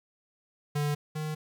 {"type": "tone pair in turn", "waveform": "square", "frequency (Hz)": [146.83, 154.09], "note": ["D3", "D#3"], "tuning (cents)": [0, -16], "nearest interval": "minor second", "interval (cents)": 84, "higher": "second", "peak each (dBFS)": [-27, -32], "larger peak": "first", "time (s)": [[0.75, 0.95], [1.15, 1.35]], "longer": "neither", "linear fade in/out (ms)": 10, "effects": ["10-bit"]}